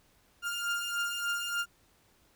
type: beating tone pair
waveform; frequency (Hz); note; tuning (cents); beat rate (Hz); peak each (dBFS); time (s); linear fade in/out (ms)
30% pulse; 1401 / 1404.4; F6 / F6; +5 / +9; 3.4; -34 / -30; 0.42-1.66; 50
effects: pink hiss -66 dBFS RMS until 2.35 s